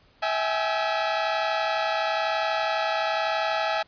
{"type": "tone cluster", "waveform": "sawtooth", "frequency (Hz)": [649, 781, 842, 1330], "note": ["E5", "G5", "G#5", "E6"], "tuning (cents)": [-27, -7, 24, 15], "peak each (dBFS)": [-23, -27, -24, -31], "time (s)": [0.22, 3.83], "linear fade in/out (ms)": 10, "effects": ["pink hiss -59 dBFS RMS until 3.87 s", "resampled to 11025 Hz"]}